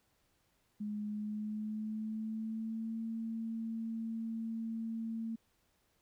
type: tone with pitch glide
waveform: sine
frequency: 209.4 to 225.7 Hz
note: G#3 to A3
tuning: +15 to +44 cents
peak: -36 dBFS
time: 0.8-5.36 s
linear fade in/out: 10 ms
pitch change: +129 cents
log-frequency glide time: 1.06-3 s
effects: pink hiss -75 dBFS RMS until 6.01 s